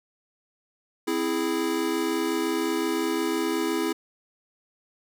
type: chord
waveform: square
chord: C augmented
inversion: none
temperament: equal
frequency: 261.6 / 329.6 / 415.3 Hz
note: C4 / E4 / G#4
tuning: 0 / 0 / 0 cents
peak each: -32 / -27 / -30 dBFS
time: 1.07-3.93 s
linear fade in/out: 10 ms
effects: none